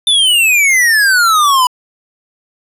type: exponential sweep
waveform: square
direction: down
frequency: 3582 to 981 Hz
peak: -8 dBFS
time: 0.07-1.67 s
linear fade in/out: 2 ms
effects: resampled to 32000 Hz